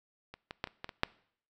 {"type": "clicks", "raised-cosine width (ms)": 0.3, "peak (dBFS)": [-29, -24, -16, -28, -22, -25, -10], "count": 7, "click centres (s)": [0.34, 0.509, 0.641, 0.673, 0.844, 0.892, 1.034], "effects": ["noise-tail reverb RT60 0.6 s tail -22 dB re dry"]}